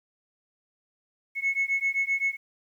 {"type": "beating tone pair", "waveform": "sine", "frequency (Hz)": [2190, 2197.7], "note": ["C#7", "C#7"], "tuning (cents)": [-22, -15], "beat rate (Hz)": 7.7, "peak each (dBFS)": -26, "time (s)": [1.35, 2.37], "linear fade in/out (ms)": 50, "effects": ["tanh soft clip ceiling -18 dBFS", "10-bit"]}